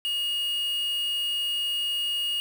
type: tone with quantisation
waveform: triangle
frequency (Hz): 2864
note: F7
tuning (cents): +43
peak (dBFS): -24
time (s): 0.05-2.4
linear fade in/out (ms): 0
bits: 6
effects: none